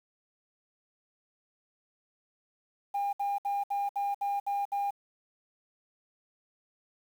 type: tone bursts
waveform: sine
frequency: 805 Hz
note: G5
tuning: 46 cents sharp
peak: -26 dBFS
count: 8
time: 2.94-4.908 s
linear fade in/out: 10 ms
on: 190 ms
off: 64 ms
effects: tanh soft clip ceiling -26 dBFS + 9-bit